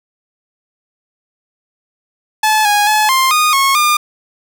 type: tone with pitch steps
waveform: sawtooth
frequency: 863 / 826 / 855 / 1053 / 1231 / 1092 / 1207 Hz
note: A5 / G#5 / A5 / C6 / D#6 / C#6 / D6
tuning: -34 / -10 / -50 / +11 / -19 / -26 / +47 cents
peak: -6 dBFS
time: 2.43-3.97 s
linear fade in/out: 5 ms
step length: 220 ms
effects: none